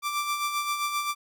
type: tone with tremolo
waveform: sawtooth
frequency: 1174.7 Hz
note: D6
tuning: in tune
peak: -21 dBFS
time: 0.02-1.15 s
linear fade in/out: 50 ms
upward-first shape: sine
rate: 7.6 Hz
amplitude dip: 50%
effects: none